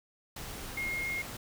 sine tone in noise, 2142 Hz, C7, 40 cents sharp, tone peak -32 dBFS, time 0.77-1.22 s, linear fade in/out 5 ms, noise pink, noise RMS -42 dBFS, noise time 0.36-1.37 s, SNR +7 dB, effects none

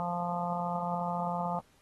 harmonic tone, 174.61 Hz, F3, in tune, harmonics 1 / 3 / 4 / 5 / 6 / 7, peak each -36 / -41 / -36 / -35 / -42 / -41 dBFS, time 0-1.59 s, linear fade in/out 0 ms, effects pink hiss -66 dBFS RMS until 1.81 s + AAC 32 kbps

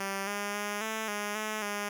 5% pulse tone with pitch steps, 195.9 / 203.8 / 206 / 220.1 / 206.7 / 215.5 / 205.1 Hz, G3 / G#3 / G#3 / A3 / G#3 / A3 / G#3, -1 / -32 / -14 / +1 / -8 / -36 / -21 cents, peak -21 dBFS, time 0-1.89 s, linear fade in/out 5 ms, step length 270 ms, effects none

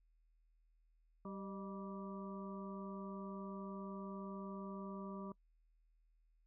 harmonic tone with a mistuned harmonic, 194.5 Hz, G3, 13 cents flat, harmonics 1 / 2 / 3 / 5 / 6, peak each -46 / -52 / -55 / -56 / -54 dBFS, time 1.25-5.32 s, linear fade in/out 2 ms, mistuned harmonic 3, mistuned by +70 cents, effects noise-tail reverb RT60 0.1 s tail -23 dB re dry + added 40 Hz sine -70 dBFS peak until 6.46 s

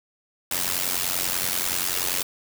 white noise with amplitude modulation, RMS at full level -22 dBFS, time 0.51-2.23 s, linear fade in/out 5 ms, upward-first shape sine, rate 90.3 Hz, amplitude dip 85%, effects none

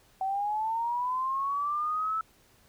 sine linear sweep, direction up, 756 to 1318 Hz, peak -27 dBFS, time 0.21-2.21 s, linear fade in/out 2 ms, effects pink hiss -62 dBFS RMS until 2.68 s

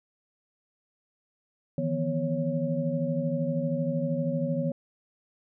sine tone cluster, 155.2 / 168 / 245.5 / 553 Hz, D#3 / E3 / B3 / C#5, -4 / +33 / -10 / -4 cents, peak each -31 dBFS, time 1.78-4.72 s, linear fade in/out 2 ms, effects none

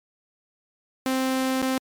sawtooth tone with dropouts, 261.6 Hz, C4, in tune, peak -18 dBFS, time 1.06-1.78 s, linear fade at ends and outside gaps 1 ms, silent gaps 1.618-1.625 s, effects MP3 96 kbps

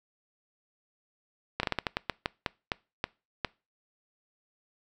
slowing click train, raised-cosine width 0.3 ms, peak -11 dBFS, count 13, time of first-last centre 1.6-3.448 s, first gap 32 ms, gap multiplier 1.26, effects noise-tail reverb RT60 0.3 s tail -24 dB re dry

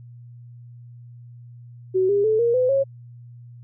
sine tone with pitch steps, 374.9 / 404.1 / 435.7 / 469.6 / 506.2 / 545.7 Hz, F#4 / G#4 / A4 / A#4 / B4 / C#5, +23 / -47 / -17 / +13 / +43 / -27 cents, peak -16 dBFS, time 1.94-2.84 s, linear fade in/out 20 ms, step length 150 ms, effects added 120 Hz sine -40 dBFS peak until 3.63 s

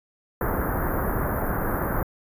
pink band-stop noise, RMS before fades -25 dBFS, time 0.41-2.03 s, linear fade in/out 2 ms, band 1700 to 13000 Hz, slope 48 dB/octave, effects resampled to 32000 Hz

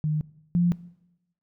sine tone pair in turn, 153 / 174.19 Hz, D#3 / F3, -29 / -4 cents, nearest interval major second, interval 225 cents, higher second, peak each -22 / -18 dBFS, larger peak second, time 0.04-0.21 / 0.55-0.72 s, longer neither, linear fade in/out 0 ms, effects noise-tail reverb RT60 0.9 s tail -20 dB re dry

